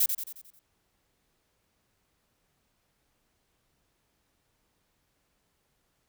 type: noise with echo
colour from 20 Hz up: violet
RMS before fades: -23 dBFS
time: 0-0.06 s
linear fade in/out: 5 ms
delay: 89 ms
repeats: 6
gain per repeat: -6 dB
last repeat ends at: 0.594 s
effects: pink hiss -74 dBFS RMS until 6.08 s